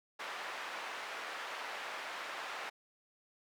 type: band-pass noise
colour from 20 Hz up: white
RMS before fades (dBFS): -43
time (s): 0.19-2.7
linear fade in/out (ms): 10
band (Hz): 620 to 1900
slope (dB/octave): 12
effects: none